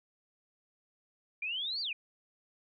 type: exponential two-way sweep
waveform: sine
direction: up then down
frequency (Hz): 2349 to 4751 to 2349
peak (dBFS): -33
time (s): 1.42-1.93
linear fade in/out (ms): 5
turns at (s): 1.81
effects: none